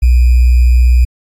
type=tone with sample-and-hold; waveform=sine; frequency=61.2 Hz; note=B1; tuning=15 cents flat; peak=-4 dBFS; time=0.02-1.05 s; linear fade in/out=10 ms; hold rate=2450 Hz; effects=AAC 48 kbps